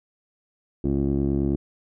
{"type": "tone with low-pass filter", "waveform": "15% pulse", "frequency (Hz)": 69.3, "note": "C#2", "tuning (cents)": 0, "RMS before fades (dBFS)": -23, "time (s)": [0.84, 1.56], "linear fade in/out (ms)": 5, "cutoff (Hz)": 360, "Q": 3.6, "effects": []}